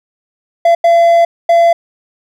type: tone bursts at uneven times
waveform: triangle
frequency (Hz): 679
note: F5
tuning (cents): -49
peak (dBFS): -3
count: 3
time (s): 0.65-0.75 / 0.84-1.25 / 1.49-1.73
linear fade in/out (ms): 5
effects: none